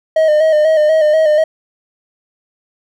triangle tone with vibrato, 620 Hz, D#5, 6 cents flat, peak -6 dBFS, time 0.16-1.44 s, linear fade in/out 5 ms, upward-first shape square, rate 4.1 Hz, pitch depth 41 cents each way, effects none

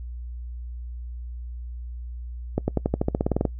accelerating click train, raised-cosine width 2 ms, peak -8 dBFS, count 14, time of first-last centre 2.58-3.452 s, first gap 100 ms, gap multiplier 0.93, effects noise-tail reverb RT60 0.1 s tail -23 dB re dry + added 60 Hz sine -32 dBFS peak until 3.59 s

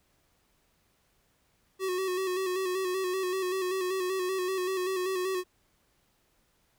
square tone with vibrato, 372.4 Hz, F#4, 11 cents sharp, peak -29 dBFS, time 1.79-5.44 s, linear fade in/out 50 ms, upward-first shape square, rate 5.2 Hz, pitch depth 39 cents each way, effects pink hiss -70 dBFS RMS until 6.78 s

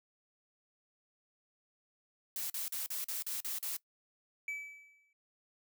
blue noise bursts, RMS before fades -38 dBFS, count 8, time 2.36-3.767 s, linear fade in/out 2 ms, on 140 ms, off 41 ms
triangle tone with exponential decay, 2300 Hz, D7, 37 cents flat, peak -33 dBFS, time 4.48-5.13 s, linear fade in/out 2 ms, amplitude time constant 140 ms
effects noise-tail reverb RT60 0.1 s tail -20 dB re dry

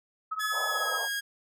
sine tone with tremolo, 1281 Hz, E6, 50 cents flat, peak -27 dBFS, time 0.31-0.99 s, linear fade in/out 10 ms, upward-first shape triangle, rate 16 Hz, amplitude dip 95%
sawtooth tone with pitch glide, 1700 to 1637.4 Hz, G#6 to G#6, +40 to -25 cents, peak -26 dBFS, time 0.39-1.21 s, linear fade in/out 20 ms, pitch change -65 cents, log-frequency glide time 0.66-0.96 s
white band-pass noise, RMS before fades -37 dBFS, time 0.51-1.09 s, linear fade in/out 50 ms, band 480 to 1000 Hz, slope 48 dB/octave
effects none

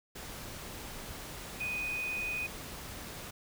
sine tone in noise, 2489 Hz, D#7, in tune, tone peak -33 dBFS, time 1.6-2.47 s, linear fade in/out 10 ms, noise pink, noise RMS -44 dBFS, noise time 0.15-3.31 s, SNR +8 dB, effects none

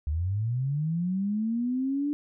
sine linear sweep, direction up, 70.8 to 295.6 Hz, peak -25 dBFS, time 0.07-2.13 s, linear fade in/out 0 ms, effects none

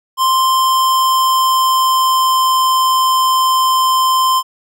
square tone with pitch glide, 1046.5 to 1039.9 Hz, C6 to C6, 0 to -11 cents, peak -11 dBFS, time 0.17-4.43 s, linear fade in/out 50 ms, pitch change -11 cents, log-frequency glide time 0.58-2.61 s, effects none

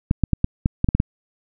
clicks, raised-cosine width 5 ms, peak -4 dBFS, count 9, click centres 0.111 / 0.237 / 0.333 / 0.444 / 0.659 / 0.844 / 0.888 / 0.95 / 1.001 s, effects none

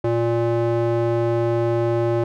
square tone with band-pass filter, 117.1 Hz, A#2, 8 cents sharp, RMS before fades -20 dBFS, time 0.04-2.24 s, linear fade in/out 5 ms, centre 450 Hz, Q 1.4, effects none

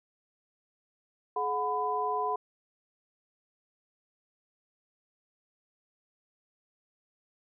sine tone cluster, 425.1 / 731 / 1002 Hz, G#4 / F#5 / B5, +40 / -21 / +25 cents, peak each -34 / -33 / -30 dBFS, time 1.36-2.36 s, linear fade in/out 5 ms, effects none

